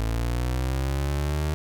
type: linear sweep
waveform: 30% pulse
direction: up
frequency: 55 to 76.9 Hz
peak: -21 dBFS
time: 0-1.54 s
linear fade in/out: 0 ms
effects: none